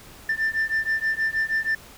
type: beating tone pair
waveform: sine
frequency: 1777 / 1783.3 Hz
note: A6 / A6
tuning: +17 / +23 cents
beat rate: 6.3 Hz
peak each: -23 dBFS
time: 0.29-1.75 s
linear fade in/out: 5 ms
effects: tanh soft clip ceiling -18 dBFS + pink hiss -46 dBFS RMS until 1.97 s